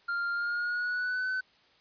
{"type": "tone with pitch glide", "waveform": "triangle", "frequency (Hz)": [1396.9, 1514.6], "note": ["F6", "F#6"], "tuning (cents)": [0, 40], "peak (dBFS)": -27, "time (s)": [0.08, 1.41], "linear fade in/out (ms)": 10, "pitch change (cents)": 140, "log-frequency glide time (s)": [0.33, 1.29], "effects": ["white hiss -63 dBFS RMS until 1.8 s", "resampled to 11025 Hz"]}